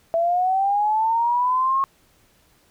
sine linear sweep, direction up, 659.3 to 1092 Hz, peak -17 dBFS, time 0.14-1.84 s, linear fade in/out 0 ms, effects pink hiss -59 dBFS RMS until 2.7 s

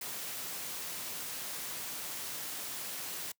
white noise with amplitude modulation, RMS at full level -39 dBFS, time 0.01-3.32 s, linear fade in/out 5 ms, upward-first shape sine, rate 266 Hz, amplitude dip 25%, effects noise-tail reverb RT60 0.1 s tail -24 dB re dry + high-pass 100 Hz 12 dB/octave

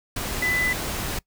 sine tone in noise, 2000 Hz, B6, 21 cents sharp, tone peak -21 dBFS, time 0.42-0.73 s, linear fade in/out 5 ms, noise pink, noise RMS -29 dBFS, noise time 0.16-1.19 s, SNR +5 dB, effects noise-tail reverb RT60 0.1 s tail -23 dB re dry

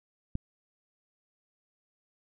click, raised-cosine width 5 ms, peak -19 dBFS, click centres 0.354 s, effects none

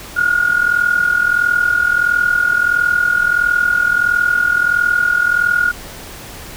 sine tone with amplitude modulation, 1432 Hz, F6, 43 cents sharp, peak -8 dBFS, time 0.16-5.72 s, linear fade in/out 20 ms, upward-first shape sine, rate 41.5 Hz, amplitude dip 75%, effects pink hiss -33 dBFS RMS until 6.56 s

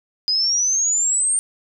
sine exponential sweep, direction up, 4941 to 8870 Hz, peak -16 dBFS, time 0.28-1.39 s, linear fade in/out 0 ms, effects none

